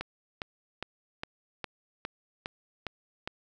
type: click train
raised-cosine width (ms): 0.3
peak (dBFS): -18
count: 9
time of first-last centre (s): 0.01-3.275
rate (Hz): 2.45
effects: none